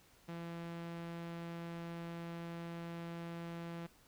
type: tone with low-pass filter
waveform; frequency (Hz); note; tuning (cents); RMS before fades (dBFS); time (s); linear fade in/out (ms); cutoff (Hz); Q
sawtooth; 169; E3; +43; -45; 0.28-3.87; 10; 3300; 0.76
effects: pink hiss -66 dBFS RMS until 4.07 s